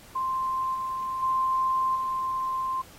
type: tone with level steps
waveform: sine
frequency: 1046.5 Hz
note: C6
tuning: in tune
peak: -25 / -28 / -22 / -26 dBFS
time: 0.15-2.82 s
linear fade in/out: 10 ms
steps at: 0.74 / 1.22 / 1.95 s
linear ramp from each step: 10 ms
effects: pink hiss -51 dBFS RMS until 2.98 s + AAC 48 kbps